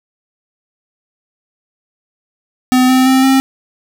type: tone with pitch steps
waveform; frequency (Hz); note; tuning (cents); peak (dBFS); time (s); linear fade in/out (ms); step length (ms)
square; 254.3 / 258.3 / 262.4 / 266.5; C4 / C4 / C4 / C4; -49 / -22 / +5 / +32; -8; 2.72-3.4; 0; 170
effects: none